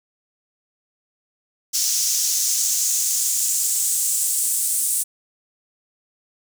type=noise with high-pass filter sweep; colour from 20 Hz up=pink; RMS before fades=-21 dBFS; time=1.73-5.04 s; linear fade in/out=20 ms; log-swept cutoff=5800 to 8800 Hz; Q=2.8; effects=none